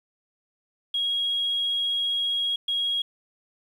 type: tone bursts at uneven times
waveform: sine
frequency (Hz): 3295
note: G#7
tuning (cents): -14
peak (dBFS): -22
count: 2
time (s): 0.94-2.56 / 2.68-3.02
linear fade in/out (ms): 5
effects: tanh soft clip ceiling -18 dBFS + 9-bit